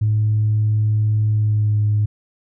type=tone with pitch glide; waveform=sine; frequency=107.2 to 105.24 Hz; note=A2 to G#2; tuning=-45 to +23 cents; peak=-13 dBFS; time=0.01-2.06 s; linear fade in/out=10 ms; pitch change=-32 cents; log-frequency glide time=1.31-1.8 s; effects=tanh soft clip ceiling -10 dBFS